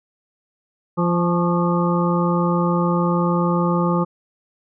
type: harmonic tone with a mistuned harmonic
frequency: 173.3 Hz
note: F3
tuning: 13 cents flat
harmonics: 1 / 2 / 3 / 5 / 6 / 7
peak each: -18 / -24 / -25 / -27 / -28 / -26 dBFS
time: 0.97-4.05 s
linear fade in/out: 20 ms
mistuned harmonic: 6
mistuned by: +88 cents
effects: none